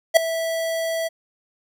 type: tone with ADSR envelope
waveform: square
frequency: 656 Hz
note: E5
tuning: 9 cents flat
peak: -7 dBFS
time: 0.14-1.09 s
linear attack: 28 ms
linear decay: 4 ms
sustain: -16 dB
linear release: 22 ms
effects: none